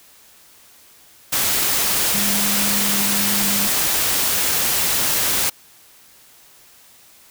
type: tone in noise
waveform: sine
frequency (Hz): 202.6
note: G#3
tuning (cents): -43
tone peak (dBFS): -25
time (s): 2.14-3.68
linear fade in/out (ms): 10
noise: white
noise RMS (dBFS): -19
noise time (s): 1.32-5.5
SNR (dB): -9
effects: white hiss -49 dBFS RMS until 7.3 s